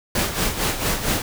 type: noise with tremolo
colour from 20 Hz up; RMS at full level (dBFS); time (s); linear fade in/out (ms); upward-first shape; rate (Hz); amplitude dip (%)
pink; -20; 0.15-1.22; 2; sine; 4.4; 65
effects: none